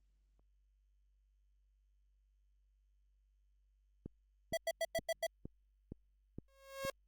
click train, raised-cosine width 3 ms, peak -32 dBFS, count 7, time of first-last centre 4.06-6.851 s, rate 2.15 Hz
square tone bursts, 659.3 Hz, E5, in tune, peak -34 dBFS, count 6, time 4.53-5.267 s, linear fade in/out 5 ms, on 42 ms, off 97 ms
sawtooth tone with exponential growth, 543 Hz, C#5, 36 cents flat, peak -31 dBFS, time 6.48-6.9 s, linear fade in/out 2 ms, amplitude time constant 90 ms
effects added 49 Hz sine -70 dBFS peak until 7.07 s + Opus 24 kbps

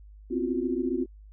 sine tone cluster, 253 / 267.1 / 340 / 367.6 Hz, B3 / C4 / F4 / F#4, +42 / +36 / -46 / -11 cents, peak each -31 dBFS, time 0.3-1.06 s, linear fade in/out 20 ms, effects added 51 Hz sine -46 dBFS peak until 1.32 s

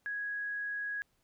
sine tone, 1661.2 Hz, G#6, in tune, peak -34 dBFS, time 0.06-1.02 s, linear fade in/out 0 ms, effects pink hiss -75 dBFS RMS until 1.23 s

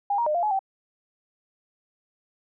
sine tone with pitch steps, 809 / 942 / 606 / 695 / 847 / 774 Hz, G#5 / A#5 / D#5 / F5 / G#5 / G5, -46 / +18 / -46 / -9 / +34 / -22 cents, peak -21 dBFS, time 0.1-0.592 s, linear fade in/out 5 ms, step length 82 ms, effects none

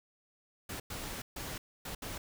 pink noise bursts at uneven times, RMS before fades -41 dBFS, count 5, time 0.69-0.8 / 0.9-1.22 / 1.36-1.58 / 1.85-1.95 / 2.02-2.18 s, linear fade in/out 5 ms, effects none

